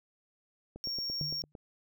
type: click train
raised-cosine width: 2 ms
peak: -31 dBFS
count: 8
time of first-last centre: 0.76-1.552 s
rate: 8.84 Hz
type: tone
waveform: triangle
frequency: 5530 Hz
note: F8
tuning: 18 cents flat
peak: -32 dBFS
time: 0.84-1.42 s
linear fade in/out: 0 ms
type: tone with exponential decay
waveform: sine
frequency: 149.1 Hz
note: D3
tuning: 27 cents sharp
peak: -33 dBFS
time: 1.21-1.52 s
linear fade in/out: 0 ms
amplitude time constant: 67 ms
effects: none